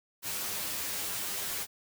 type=noise with comb filter; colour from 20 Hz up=white; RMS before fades=-35 dBFS; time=0.22-1.67 s; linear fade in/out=50 ms; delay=9.9 ms; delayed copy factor=+0.65; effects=none